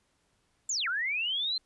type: linear two-way sweep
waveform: sine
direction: down then up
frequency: 7520 to 1333 to 4176 Hz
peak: -28 dBFS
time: 0.69-1.58 s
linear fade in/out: 5 ms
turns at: 0.88 s
effects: pink hiss -72 dBFS RMS until 1.65 s + resampled to 24000 Hz